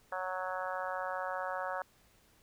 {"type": "harmonic tone", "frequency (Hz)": 185, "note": "F#3", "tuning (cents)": 0, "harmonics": [3, 4, 5, 6, 7, 8, 9], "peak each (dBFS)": [-40, -41, -42, -43, -43, -44, -45], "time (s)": [0.12, 1.82], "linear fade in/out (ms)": 2, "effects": ["pink hiss -66 dBFS RMS until 2.42 s"]}